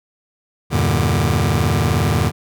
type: chord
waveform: sawtooth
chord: E half-diminished seventh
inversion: none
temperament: just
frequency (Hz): 82.41 / 98.89 / 118.67 / 148.33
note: E2 / G2 / Bb2 / D3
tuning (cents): 0 / +16 / +31 / +18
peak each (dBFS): -16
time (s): 0.7-2.32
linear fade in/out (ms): 50
effects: none